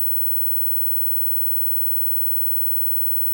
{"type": "tone", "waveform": "sine", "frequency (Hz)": 15970, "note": "B9", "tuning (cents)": 18, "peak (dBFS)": -17, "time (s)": [0, 3.33], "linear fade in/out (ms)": 0, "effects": []}